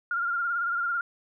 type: tone with vibrato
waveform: sine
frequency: 1400 Hz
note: F6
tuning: 4 cents sharp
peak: -25 dBFS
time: 0.11-1.01 s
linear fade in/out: 2 ms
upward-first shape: sine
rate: 18 Hz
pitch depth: 44 cents each way
effects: none